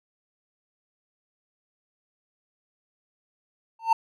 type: tone with exponential growth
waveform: triangle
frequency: 900 Hz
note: A5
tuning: 39 cents sharp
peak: -11 dBFS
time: 3.79-3.93 s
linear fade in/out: 5 ms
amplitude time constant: 30 ms
effects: none